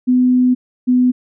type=tone pair in turn; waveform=sine; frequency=251.3 / 250.3 Hz; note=B3 / B3; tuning=+30 / +23 cents; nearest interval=unison; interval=7 cents; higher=first; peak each=-9 dBFS; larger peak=neither; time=0.07-0.55 / 0.87-1.12 s; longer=first; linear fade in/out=20 ms; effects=none